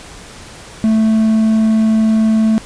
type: tone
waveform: triangle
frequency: 220 Hz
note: A3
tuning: in tune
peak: -7 dBFS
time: 0.84-2.58 s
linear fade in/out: 0 ms
effects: pink hiss -35 dBFS RMS until 2.65 s + resampled to 22050 Hz